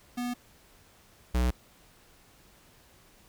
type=tone pair in turn; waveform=square; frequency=244.4 / 61.49 Hz; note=B3 / B1; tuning=-18 / -7 cents; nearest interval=2 octaves; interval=2389 cents; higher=first; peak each=-31 / -24 dBFS; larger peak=second; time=0.17-0.34 / 1.34-1.51 s; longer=neither; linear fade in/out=10 ms; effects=pink hiss -59 dBFS RMS until 3.28 s